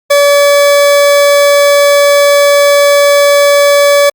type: tone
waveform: 40% pulse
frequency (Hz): 572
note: D5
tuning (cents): -46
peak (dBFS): -3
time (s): 0.1-4.1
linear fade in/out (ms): 10
effects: Opus 48 kbps